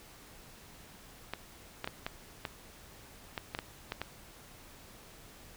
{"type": "clicks", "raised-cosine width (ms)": 0.3, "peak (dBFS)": -19, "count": 10, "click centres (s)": [1.336, 1.844, 1.875, 2.065, 2.452, 3.378, 3.549, 3.589, 3.921, 4.016], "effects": ["pink hiss -54 dBFS RMS until 5.56 s"]}